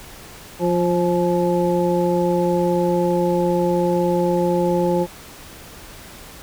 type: harmonic tone with a mistuned harmonic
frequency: 175.9 Hz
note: F3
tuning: 13 cents sharp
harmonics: 1 / 2 / 3 / 5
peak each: -21 / -20 / -21 / -25 dBFS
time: 0.59-5.07 s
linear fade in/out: 50 ms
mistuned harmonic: 5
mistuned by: -40 cents
effects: pink hiss -40 dBFS RMS until 6.42 s